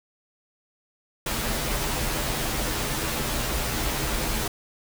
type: noise with comb filter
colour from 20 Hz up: pink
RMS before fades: -27 dBFS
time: 1.26-4.48 s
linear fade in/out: 5 ms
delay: 11 ms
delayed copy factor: -0.75
effects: none